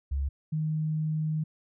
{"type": "tone pair in turn", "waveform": "sine", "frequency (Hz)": [69.3, 155.57], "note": ["C#2", "D#3"], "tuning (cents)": [0, 0], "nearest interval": "octave + major second", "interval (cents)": 1400, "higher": "second", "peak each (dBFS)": [-26, -26], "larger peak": "neither", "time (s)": [[0.11, 0.29], [0.52, 1.44]], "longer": "second", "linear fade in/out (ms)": 10, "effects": []}